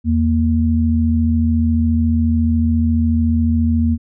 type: tone pair together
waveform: sine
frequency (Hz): 82.41 / 233.1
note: E2 / A#3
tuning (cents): 0 / 0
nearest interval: octave + tritone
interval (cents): 1800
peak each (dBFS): -15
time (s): 0.04-3.98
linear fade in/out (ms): 50
effects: none